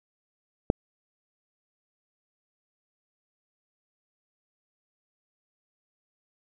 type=click; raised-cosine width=2 ms; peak=-6 dBFS; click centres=0.701 s; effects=none